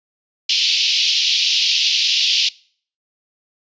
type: band-pass noise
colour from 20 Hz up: pink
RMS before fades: -17 dBFS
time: 0.49-2.49 s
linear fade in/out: 5 ms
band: 2700 to 5400 Hz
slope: 48 dB/octave
effects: noise-tail reverb RT60 0.5 s tail -23 dB re dry + resampled to 16000 Hz